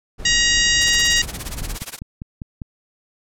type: noise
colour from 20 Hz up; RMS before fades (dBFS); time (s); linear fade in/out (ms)
brown; -30; 0.18-1.78; 20
type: harmonic tone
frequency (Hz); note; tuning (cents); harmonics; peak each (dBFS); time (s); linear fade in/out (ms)
948; A#5; +29; 2 / 3 / 4 / 5 / 6 / 7 / 8; -19 / -21 / -22 / -23 / -24 / -24 / -25; 0.25-1.22; 5
type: noise with tremolo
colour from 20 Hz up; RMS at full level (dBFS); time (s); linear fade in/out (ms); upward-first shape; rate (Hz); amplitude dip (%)
white; -28; 0.81-1.99; 2; sine; 17; 95
type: click train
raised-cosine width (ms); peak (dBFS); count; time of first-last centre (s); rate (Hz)
5; -18; 6; 1.62-2.618; 5.01
effects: low-pass 12000 Hz 12 dB/octave